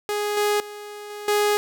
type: tone with level steps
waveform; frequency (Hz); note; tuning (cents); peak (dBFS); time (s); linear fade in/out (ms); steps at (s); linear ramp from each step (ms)
sawtooth; 415.3; G#4; 0; -19 / -15 / -31 / -29 / -14; 0.09-1.57; 0; 0.37 / 0.6 / 1.1 / 1.28; 2
effects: none